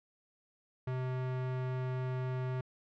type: tone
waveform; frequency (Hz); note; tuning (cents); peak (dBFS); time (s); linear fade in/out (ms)
square; 128.3; C3; -34; -34; 0.87-2.61; 5
effects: low-pass 2000 Hz 12 dB/octave